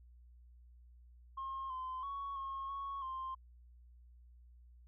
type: tone with pitch steps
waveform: sine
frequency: 1072 / 1032 / 1113 / 1084 / 1105 / 1050 Hz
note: C6 / C6 / C#6 / C#6 / C#6 / C6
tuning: +42 / -24 / +7 / -39 / -6 / +6 cents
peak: -38 dBFS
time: 1.37-3.35 s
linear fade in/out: 10 ms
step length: 330 ms
effects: tanh soft clip ceiling -36 dBFS + added 60 Hz sine -57 dBFS peak until 4.87 s